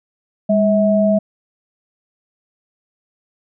sine tone pair together, 203.1 / 644.8 Hz, G#3 / E5, -38 / -38 cents, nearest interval octave + minor sixth, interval 2000 cents, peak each -14 dBFS, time 0.49-1.19 s, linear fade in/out 10 ms, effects none

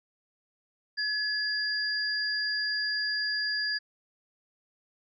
sine tone pair together, 1700 / 4808 Hz, G#6 / D8, +40 / +40 cents, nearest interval octave + tritone, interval 1800 cents, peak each -30 / -30 dBFS, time 0.97-3.79 s, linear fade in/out 20 ms, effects none

